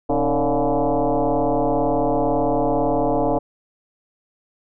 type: tone with frequency modulation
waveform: sine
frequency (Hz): 126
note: B2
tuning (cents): +35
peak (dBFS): -16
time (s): 0.09-3.39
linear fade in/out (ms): 10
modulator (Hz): 145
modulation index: 5
effects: none